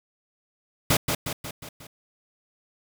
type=noise with echo; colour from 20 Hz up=pink; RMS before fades=-20 dBFS; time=0.9-0.97 s; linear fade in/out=5 ms; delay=180 ms; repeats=5; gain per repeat=-5 dB; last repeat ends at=1.87 s; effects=none